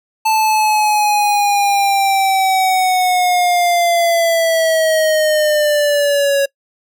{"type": "linear sweep", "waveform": "square", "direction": "down", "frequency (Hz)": [880, 554], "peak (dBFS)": -12, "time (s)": [0.25, 6.46], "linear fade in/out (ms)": 10, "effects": ["noise-tail reverb RT60 0.1 s tail -24 dB re dry"]}